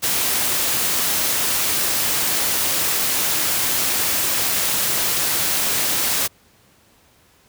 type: noise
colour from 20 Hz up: white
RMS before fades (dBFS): -20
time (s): 0.02-6.28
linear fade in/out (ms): 20
effects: pink hiss -55 dBFS RMS until 7.48 s + high-pass 60 Hz 12 dB/octave